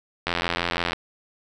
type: click train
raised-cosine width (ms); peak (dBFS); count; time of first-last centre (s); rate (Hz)
0.3; -7; 58; 0.27-0.932; 86.1
effects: none